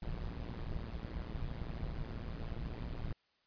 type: noise with amplitude modulation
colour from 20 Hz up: brown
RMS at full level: -37 dBFS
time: 0.02-3.13 s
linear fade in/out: 5 ms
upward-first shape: sine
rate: 116 Hz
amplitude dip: 90%
effects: white hiss -75 dBFS RMS until 3.46 s + resampled to 11025 Hz